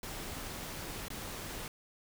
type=noise with dropouts; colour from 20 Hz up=pink; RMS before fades=-42 dBFS; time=0.03-1.68 s; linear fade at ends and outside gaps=2 ms; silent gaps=1.083-1.102 s; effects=none